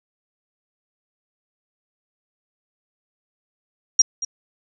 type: tone with echo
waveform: sine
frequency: 5700 Hz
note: F8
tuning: 34 cents sharp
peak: -8 dBFS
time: 3.99-4.02 s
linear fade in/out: 5 ms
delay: 230 ms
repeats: 1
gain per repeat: -15 dB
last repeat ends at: 4.25 s
effects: none